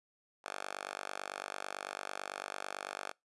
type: tone with high-pass filter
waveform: 5% pulse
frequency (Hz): 49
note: G1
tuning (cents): 0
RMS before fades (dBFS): -43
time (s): 0.44-3.12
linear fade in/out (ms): 10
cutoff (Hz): 890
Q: 2.2
effects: noise-tail reverb RT60 0.2 s tail -24 dB re dry + resampled to 24000 Hz

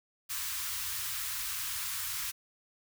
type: band-stop noise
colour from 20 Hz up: white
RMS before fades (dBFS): -36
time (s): 0.29-2.32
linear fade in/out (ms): 20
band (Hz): 120 to 1000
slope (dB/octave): 48
effects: none

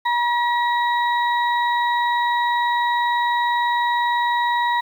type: harmonic tone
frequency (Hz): 958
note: A#5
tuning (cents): +47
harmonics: 1 / 2 / 4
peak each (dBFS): -18 / -24 / -30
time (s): 0.05-4.81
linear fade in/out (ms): 10
effects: 8-bit

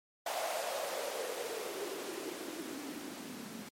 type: noise with band-pass filter sweep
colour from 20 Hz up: blue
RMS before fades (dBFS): -40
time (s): 0.26-3.69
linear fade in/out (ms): 5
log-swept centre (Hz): 700 to 210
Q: 5.3
effects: MP3 64 kbps

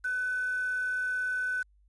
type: tone with quantisation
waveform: sine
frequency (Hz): 1503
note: F#6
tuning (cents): +27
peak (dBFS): -28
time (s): 0.04-1.63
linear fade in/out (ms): 10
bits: 8
effects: added 50 Hz sine -60 dBFS peak until 1.88 s + resampled to 24000 Hz

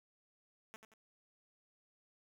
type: tone with echo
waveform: 5% pulse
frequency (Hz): 220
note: A3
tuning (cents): 0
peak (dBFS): -38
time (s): 0.74-0.76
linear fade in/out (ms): 0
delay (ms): 89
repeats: 2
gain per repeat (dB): -8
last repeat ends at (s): 0.938
effects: none

